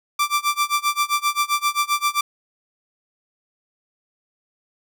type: tone with tremolo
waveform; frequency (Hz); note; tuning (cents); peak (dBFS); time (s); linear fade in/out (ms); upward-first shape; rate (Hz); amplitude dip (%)
sawtooth; 1174.7; D6; 0; -12; 0.19-2.21; 5; sine; 7.6; 95
effects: none